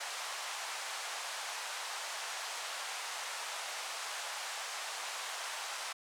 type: band-pass noise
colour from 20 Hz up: pink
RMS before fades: -41 dBFS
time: 0-5.93 s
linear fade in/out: 10 ms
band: 710 to 9200 Hz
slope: 24 dB/octave
effects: none